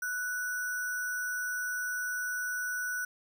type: tone with sample-and-hold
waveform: sine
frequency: 1480 Hz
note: F#6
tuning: in tune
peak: -31 dBFS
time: 0.02-3.05 s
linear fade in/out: 5 ms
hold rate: 7350 Hz
effects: none